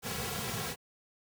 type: noise with comb filter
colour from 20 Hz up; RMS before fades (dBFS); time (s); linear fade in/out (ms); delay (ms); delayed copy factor
pink; -36; 0.02-0.76; 50; 3.3; -0.8
effects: high-pass 80 Hz 12 dB/octave

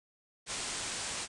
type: low-pass noise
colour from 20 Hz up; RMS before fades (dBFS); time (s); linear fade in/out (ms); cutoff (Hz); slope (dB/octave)
white; -38; 0.46-1.28; 50; 9400; 96
effects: none

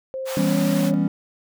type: tone with pitch glide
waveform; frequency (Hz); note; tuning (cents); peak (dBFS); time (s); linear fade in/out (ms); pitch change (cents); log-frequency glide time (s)
sine; 527 to 552.2; C5 to C#5; +12 to -7; -26; 0.14-0.94; 0; +81; 0.45-0.55
type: high-pass noise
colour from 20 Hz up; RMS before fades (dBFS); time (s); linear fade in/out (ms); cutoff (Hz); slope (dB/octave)
pink; -33; 0.25-0.92; 50; 690; 96
type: chord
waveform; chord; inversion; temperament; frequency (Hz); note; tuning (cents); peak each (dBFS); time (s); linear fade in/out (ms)
triangle; C# half-diminished seventh; first; just; 166.31 / 199.57 / 249.5 / 277.2; E3 / G3 / B3 / C#4; +16 / +31 / +18 / 0; -21 / -20 / -25 / -21; 0.37-1.08; 2
effects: none

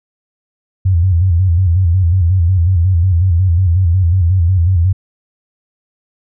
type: tone with vibrato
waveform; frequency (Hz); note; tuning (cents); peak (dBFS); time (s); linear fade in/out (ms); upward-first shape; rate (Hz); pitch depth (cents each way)
sine; 89; F2; +33; -8; 0.85-4.93; 10; square; 5.5; 100
effects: none

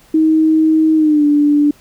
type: tone with pitch glide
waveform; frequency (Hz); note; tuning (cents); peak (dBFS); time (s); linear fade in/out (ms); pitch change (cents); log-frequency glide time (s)
sine; 315.7 to 292.9; D#4 to D4; +25 to -5; -8; 0.14-1.71; 5; -130; 0.95-1.25
effects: pink hiss -48 dBFS RMS until 1.8 s

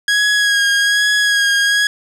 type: tone with vibrato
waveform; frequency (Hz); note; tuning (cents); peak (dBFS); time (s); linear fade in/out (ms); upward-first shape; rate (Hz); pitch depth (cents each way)
sawtooth; 1652; G#6; -10; -8; 0.08-1.87; 2; sine; 1.2; 26
effects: low-pass 8000 Hz 12 dB/octave + 8-bit

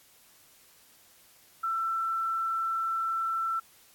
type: tone with frequency modulation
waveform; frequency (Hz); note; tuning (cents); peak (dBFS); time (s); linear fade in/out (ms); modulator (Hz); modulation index
sine; 1338; E6; +25; -27; 1.63-3.6; 10; 39.8; 0.21
effects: white hiss -59 dBFS RMS until 3.94 s + AAC 64 kbps

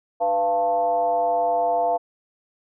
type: tone with frequency modulation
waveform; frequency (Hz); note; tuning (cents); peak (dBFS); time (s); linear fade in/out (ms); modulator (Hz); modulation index
sine; 691; F5; -19; -18; 0.2-1.98; 20; 195; 0.8
effects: none

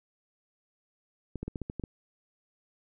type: clicks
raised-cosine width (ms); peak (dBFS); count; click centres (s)
3; -22; 8; 1.357 / 1.43 / 1.48 / 1.558 / 1.617 / 1.699 / 1.797 / 1.838
effects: none

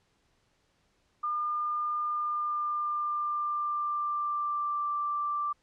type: tone with pitch glide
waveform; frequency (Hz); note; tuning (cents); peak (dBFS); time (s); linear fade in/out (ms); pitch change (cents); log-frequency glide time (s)
sine; 1206 to 1175.1; D6 to D6; +46 to +1; -28; 1.23-5.53; 10; -45; 2.06-4.89
effects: pink hiss -71 dBFS RMS until 5.62 s + low-pass 7000 Hz 12 dB/octave

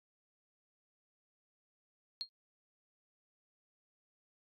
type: tone with exponential decay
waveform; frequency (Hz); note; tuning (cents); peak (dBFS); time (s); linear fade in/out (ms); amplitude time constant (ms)
sine; 4240; C8; +22; -32; 2.21-2.29; 0; 17
effects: AAC 64 kbps

